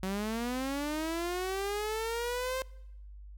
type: linear sweep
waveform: sawtooth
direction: up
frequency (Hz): 185 to 527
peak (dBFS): -28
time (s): 0.03-2.62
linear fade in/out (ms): 0
effects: noise-tail reverb RT60 0.9 s tail -24 dB re dry + added 50 Hz sine -45 dBFS peak until 3.37 s